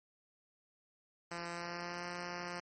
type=tone with pitch glide; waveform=5% pulse; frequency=171.6 to 175.81 Hz; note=F3 to F3; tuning=-30 to +12 cents; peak=-29 dBFS; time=1.31-2.6 s; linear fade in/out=5 ms; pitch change=+42 cents; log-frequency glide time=1.5-2.11 s; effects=MP3 32 kbps